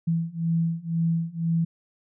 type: beating tone pair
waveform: sine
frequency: 164.81 / 166.81 Hz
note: E3 / E3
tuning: 0 / +21 cents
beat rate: 2 Hz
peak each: -26 / -25 dBFS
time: 0.07-1.65 s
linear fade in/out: 10 ms
effects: none